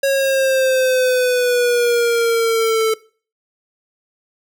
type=exponential sweep; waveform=square; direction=down; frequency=550 to 440 Hz; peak=-14 dBFS; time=0.03-2.94 s; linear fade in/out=5 ms; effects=noise-tail reverb RT60 0.4 s tail -21 dB re dry